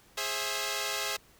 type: chord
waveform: 5% pulse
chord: Ab augmented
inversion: none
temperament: equal with one note detuned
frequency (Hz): 415.3 / 532.1 / 659.3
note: Ab4 / C5 / E5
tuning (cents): 0 / +29 / 0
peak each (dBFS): -24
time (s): 0.17-1.17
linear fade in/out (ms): 10
effects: pink hiss -60 dBFS RMS until 1.39 s